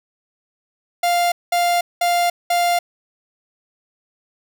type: tone bursts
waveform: 45% pulse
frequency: 698.5 Hz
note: F5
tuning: in tune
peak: -15 dBFS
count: 4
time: 1.03-2.79 s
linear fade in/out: 5 ms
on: 290 ms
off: 200 ms
effects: none